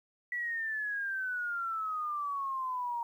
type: exponential sweep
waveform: sine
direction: down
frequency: 1962 to 932.3 Hz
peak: -32 dBFS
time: 0.32-3.03 s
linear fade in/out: 2 ms
effects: 11-bit